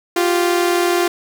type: tone pair together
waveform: sawtooth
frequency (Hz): 349.2 / 389.4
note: F4 / G4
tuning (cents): 0 / -12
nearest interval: major second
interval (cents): 188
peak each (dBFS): -11 / -17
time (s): 0.16-1.08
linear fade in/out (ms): 5
effects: 8-bit